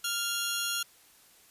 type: tone pair together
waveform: 15% pulse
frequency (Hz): 1397 / 3323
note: F6 / G#7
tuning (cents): 0 / 0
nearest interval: octave + minor third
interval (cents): 1500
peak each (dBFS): -25 / -26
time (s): 0.04-0.83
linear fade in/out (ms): 5
effects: white hiss -59 dBFS RMS until 1.5 s + resampled to 32000 Hz